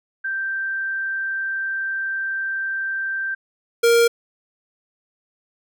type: tone pair in turn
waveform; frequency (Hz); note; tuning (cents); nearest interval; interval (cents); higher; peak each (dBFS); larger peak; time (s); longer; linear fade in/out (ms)
sine / square; 1568 / 467.3; G6 / A#4; 0 / +4; octave + major sixth; 2096; first; -22 / -13; second; 0.24-3.35 / 3.83-4.08; first; 10
effects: none